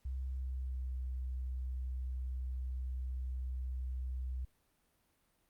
sine tone with pitch glide, 65.1 to 63.58 Hz, C2 to C2, -8 to -49 cents, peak -36 dBFS, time 0.05-4.45 s, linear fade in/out 5 ms, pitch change -41 cents, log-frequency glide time 0.25-0.95 s, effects pink hiss -75 dBFS RMS until 5.49 s + Opus 48 kbps

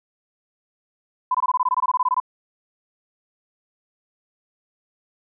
sine tone bursts, 1007 Hz, B5, 33 cents sharp, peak -16 dBFS, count 16, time 1.31-2.201 s, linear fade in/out 5 ms, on 36 ms, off 21 ms, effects none

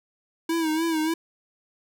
square tone with vibrato, 321.7 Hz, E4, 42 cents flat, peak -23 dBFS, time 0.49-1.14 s, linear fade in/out 5 ms, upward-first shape sine, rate 3.4 Hz, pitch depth 66 cents each way, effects none

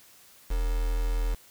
sine tone with quantisation, 41.16 Hz, E1, 2 cents flat, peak -24 dBFS, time 0.5-1.35 s, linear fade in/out 10 ms, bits 6, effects white hiss -55 dBFS RMS until 1.5 s

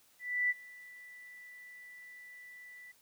sine tone with ADSR envelope, 1975.5 Hz, B6, in tune, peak -26 dBFS, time 0.19-2.92 s, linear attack 310 ms, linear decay 31 ms, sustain -23 dB, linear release 10 ms, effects white hiss -66 dBFS RMS until 3.01 s

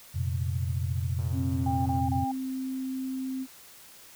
sine chord, F suspended fourth, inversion none, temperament equal with one note detuned, 88.32 / 116.54 / 130.81 Hz, F2 / Bb2 / C3, +20 / 0 / 0 cents, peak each -29 / -33 / -32 dBFS, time 0.14-2.25 s, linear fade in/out 20 ms
click train, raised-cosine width 1 ms, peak -36 dBFS, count 94, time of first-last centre 1.19-1.999 s, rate 115 Hz
sine tone with pitch glide, 266.3 to 262 Hz, C4 to C4, +31 to +2 cents, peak -30 dBFS, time 1.32-3.47 s, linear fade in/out 50 ms, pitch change -29 cents, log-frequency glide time 1.75-2.44 s
sine tone bursts, 798 Hz, G5, 31 cents sharp, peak -29 dBFS, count 3, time 1.66-2.316 s, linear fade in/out 5 ms, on 200 ms, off 28 ms
effects white hiss -51 dBFS RMS until 4.15 s

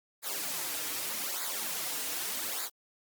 white noise with flanger, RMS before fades -35 dBFS, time 0.22-2.7 s, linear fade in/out 50 ms, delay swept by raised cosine 0.34 to 5.44 ms, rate 0.83 Hz, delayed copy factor -0.75, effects high-pass 200 Hz 12 dB/octave + Opus 48 kbps

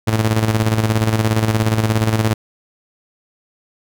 sawtooth tone with tremolo, 110 Hz, A2, in tune, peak -8 dBFS, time 0.07-2.34 s, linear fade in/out 10 ms, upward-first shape square, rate 17 Hz, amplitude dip 55%, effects none

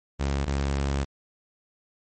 sawtooth tone pair in turn, 69.3 / 69.3 Hz, C#2 / C#2, 0 / 0 cents, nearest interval unison, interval 0 cents, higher neither, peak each -20 dBFS, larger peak neither, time 0.19-0.46 / 0.46-1.05 s, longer second, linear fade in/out 20 ms, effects MP3 32 kbps

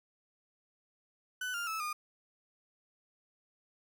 35% pulse tone with pitch steps, 1500 / 1399.5 / 1305.8 / 1218.4 Hz, F#6 / F6 / E6 / D#6, +23 / +3 / -17 / -37 cents, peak -33 dBFS, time 1.41-1.93 s, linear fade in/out 5 ms, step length 130 ms, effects none

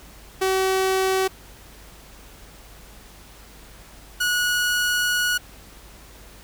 sawtooth tone pair in turn, 380 / 1459.3 Hz, F#4 / F#6, +46 / -24 cents, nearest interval octave + major seventh, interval 2330 cents, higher second, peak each -15 / -16 dBFS, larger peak first, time 0.41-1.28 / 4.2-5.38 s, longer second, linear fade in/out 10 ms, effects added 50 Hz sine -47 dBFS peak until 6.43 s + pink hiss -47 dBFS RMS until 6.43 s

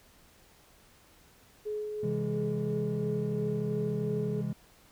sine tone with tremolo, 423.1 Hz, G#4, 32 cents sharp, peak -31 dBFS, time 1.65-4.42 s, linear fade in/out 20 ms, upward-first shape sine, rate 2.9 Hz, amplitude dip 30%
triangle chord, C augmented, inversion none, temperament just, 130.81 / 163.52 / 204.4 Hz, C3 / E3 / G#3, 0 / -14 / -27 cents, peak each -33 dBFS, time 2.03-4.53 s, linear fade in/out 5 ms
effects pink hiss -60 dBFS RMS until 4.91 s

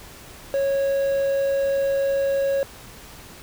triangle tone with quantisation, 550 Hz, C#5, 14 cents flat, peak -17 dBFS, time 0.54-2.63 s, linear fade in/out 0 ms, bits 7, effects pink hiss -43 dBFS RMS until 3.42 s

